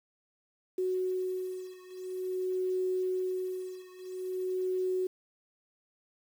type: beating tone pair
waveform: sine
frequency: 370 / 370.48 Hz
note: F#4 / F#4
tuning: 0 / +2 cents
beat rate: 0.48 Hz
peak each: -33 / -34 dBFS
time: 0.78-5.07 s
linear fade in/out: 5 ms
effects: 9-bit